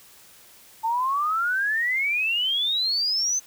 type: exponential sweep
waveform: sine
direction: up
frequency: 880 to 6272 Hz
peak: -21 dBFS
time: 0.83-3.4 s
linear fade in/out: 20 ms
effects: white hiss -51 dBFS RMS until 3.46 s